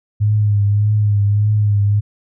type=tone with vibrato; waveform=sine; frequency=103.83 Hz; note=G#2; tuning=in tune; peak=-11 dBFS; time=0.2-2.01 s; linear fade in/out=20 ms; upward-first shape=triangle; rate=1.7 Hz; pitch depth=47 cents each way; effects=none